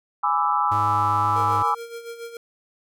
sine chord, E dominant seventh, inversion first, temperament equal with one note detuned, 830.6 / 995.8 / 1174.7 / 1318.5 Hz, G#5 / B5 / D6 / E6, 0 / +14 / 0 / 0 cents, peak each -24 dBFS, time 0.23-1.75 s, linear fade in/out 10 ms
45% pulse tone with vibrato, 103.83 Hz, G#2, in tune, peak -28 dBFS, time 0.71-1.63 s, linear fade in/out 10 ms, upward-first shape sine, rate 2 Hz, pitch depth 9 cents each way
square tone with tremolo, 465.7 Hz, A#4, 2 cents flat, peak -32 dBFS, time 1.36-2.37 s, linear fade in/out 2 ms, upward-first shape sine, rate 7.1 Hz, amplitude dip 65%
effects none

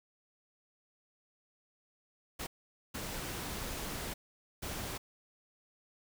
pink noise bursts at uneven times, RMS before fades -40 dBFS, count 3, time 2.39-2.47 / 2.94-4.14 / 4.62-4.98 s, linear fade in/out 10 ms, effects none

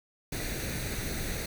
pink noise with comb filter, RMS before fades -34 dBFS, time 0.32-1.46 s, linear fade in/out 5 ms, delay 0.48 ms, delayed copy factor +0.6, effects none

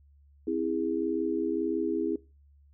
sine chord, C augmented, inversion none, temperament just, 261.6 / 327 / 408.8 Hz, C4 / E4 / G#4, 0 / -14 / -27 cents, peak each -33 / -29 / -32 dBFS, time 0.47-2.16 s, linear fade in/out 5 ms, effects noise-tail reverb RT60 0.3 s tail -21 dB re dry + added 71 Hz sine -56 dBFS peak until 2.73 s

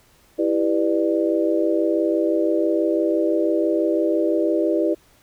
sine chord, E minor seventh, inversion none, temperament just, 329.6 / 395.6 / 494.4 / 593.3 Hz, E4 / G4 / B4 / D5, 0 / +16 / +2 / +18 cents, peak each -20 / -24 / -25 / -23 dBFS, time 0.38-4.95 s, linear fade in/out 20 ms, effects pink hiss -56 dBFS RMS until 5.22 s

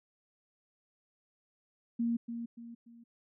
sine tone with echo, 233.7 Hz, A#3, 5 cents sharp, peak -28 dBFS, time 1.99-2.17 s, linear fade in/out 10 ms, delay 290 ms, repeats 3, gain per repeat -8 dB, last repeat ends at 3.04 s, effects none

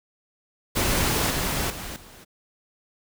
pink noise with level steps, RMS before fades -23 / -26 / -35 / -47 dBFS, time 0.75-2.25 s, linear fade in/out 20 ms, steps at 1.3 / 1.7 / 1.96 s, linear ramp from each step 2 ms, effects none

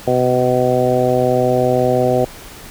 harmonic tone with a mistuned harmonic, 125.7 Hz, B2, 31 cents sharp, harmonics 1 / 2 / 3 / 4 / 5 / 6, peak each -21 / -21 / -19 / -17 / -18 / -21 dBFS, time 0.07-2.25 s, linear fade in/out 5 ms, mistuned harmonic 1, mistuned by +24 cents, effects pink hiss -36 dBFS RMS until 2.7 s

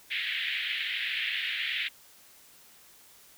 pink band-pass noise, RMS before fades -32 dBFS, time 0.1-1.89 s, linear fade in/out 20 ms, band 1800 to 3600 Hz, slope 48 dB/octave, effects white hiss -56 dBFS RMS until 3.37 s

